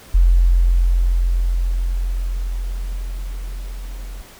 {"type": "tone with level ramp", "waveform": "sine", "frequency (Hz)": 43.65, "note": "F1", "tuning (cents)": 0, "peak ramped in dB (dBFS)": [-8, -28], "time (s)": [0.14, 4.22], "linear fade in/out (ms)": 10, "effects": ["pink hiss -43 dBFS RMS until 4.39 s"]}